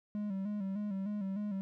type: tone with vibrato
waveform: triangle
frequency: 200.4 Hz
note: G3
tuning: 38 cents sharp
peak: -32 dBFS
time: 0.15-1.61 s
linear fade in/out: 0 ms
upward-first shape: square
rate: 3.3 Hz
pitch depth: 67 cents each way
effects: none